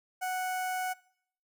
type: tone with notch filter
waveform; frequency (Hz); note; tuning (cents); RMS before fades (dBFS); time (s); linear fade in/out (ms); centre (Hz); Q
sawtooth; 740; F#5; 0; -33; 0.21-0.94; 20; 3800; 1
effects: noise-tail reverb RT60 0.7 s tail -23 dB re dry